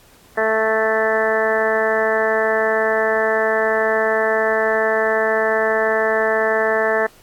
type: harmonic tone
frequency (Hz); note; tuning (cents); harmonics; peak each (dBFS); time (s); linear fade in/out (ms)
220; A3; 0; 1 / 2 / 3 / 4 / 5 / 6 / 7 / 8 / 9; -32 / -20 / -20 / -26 / -28 / -28 / -30 / -21 / -31; 0.37-7.07; 10
effects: pink hiss -50 dBFS RMS until 7.22 s + AAC 64 kbps